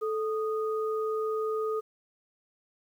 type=tone pair together; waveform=sine; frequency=437.1 / 1237.1 Hz; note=A4 / D#6; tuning=-11 / -10 cents; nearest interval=octave + tritone; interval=1801 cents; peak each=-28 / -35 dBFS; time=0.01-1.81 s; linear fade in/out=20 ms; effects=10-bit